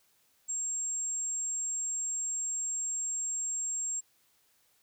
sine tone, 7520 Hz, A#8, 14 cents sharp, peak -31 dBFS, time 0.48-4.01 s, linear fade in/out 20 ms, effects white hiss -69 dBFS RMS until 4.82 s

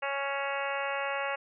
harmonic tone with a mistuned harmonic, 277.7 Hz, C#4, 3 cents sharp, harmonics 2 / 3 / 4 / 5 / 6 / 7 / 8 / 9 / 10, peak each -35 / -37 / -38 / -39 / -40 / -40 / -41 / -42 / -42 dBFS, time 0.02-1.36 s, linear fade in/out 10 ms, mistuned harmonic 9, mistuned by +35 cents, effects none

